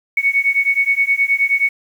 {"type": "beating tone pair", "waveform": "sine", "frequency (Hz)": [2217, 2226.5], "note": ["C#7", "C#7"], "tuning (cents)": [0, 7], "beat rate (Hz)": 9.5, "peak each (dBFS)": -16, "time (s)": [0.17, 1.69], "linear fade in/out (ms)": 5, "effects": ["7-bit"]}